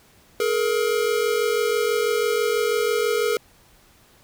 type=tone pair together; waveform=square; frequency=424.5 / 470.6 Hz; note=G#4 / A#4; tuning=+38 / +16 cents; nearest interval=major second; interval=178 cents; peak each=-23 dBFS; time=0.4-3.37 s; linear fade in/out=2 ms; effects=pink hiss -55 dBFS RMS until 4.23 s